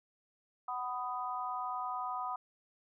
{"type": "harmonic tone", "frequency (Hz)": 248.9, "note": "B3", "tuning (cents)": 14, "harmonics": [3, 4, 5], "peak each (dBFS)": [-40, -39, -39], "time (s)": [0.68, 2.36], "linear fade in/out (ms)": 5, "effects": []}